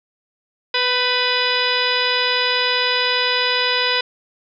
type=harmonic tone with a mistuned harmonic; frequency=496.1 Hz; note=B4; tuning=8 cents sharp; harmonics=1 / 2 / 3 / 4 / 5 / 6 / 7 / 8 / 10; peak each=-25 / -25 / -25 / -25 / -25 / -25 / -25 / -25 / -25 dBFS; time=0.74-4.01 s; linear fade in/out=5 ms; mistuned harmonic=3; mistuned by=+28 cents; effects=none